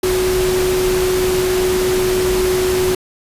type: tone in noise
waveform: sine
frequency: 369.2 Hz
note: F#4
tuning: 4 cents flat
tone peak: -14 dBFS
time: 0.03-2.95 s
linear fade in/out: 5 ms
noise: pink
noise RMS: -22 dBFS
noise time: 0.03-2.95 s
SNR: +5 dB
effects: resampled to 32000 Hz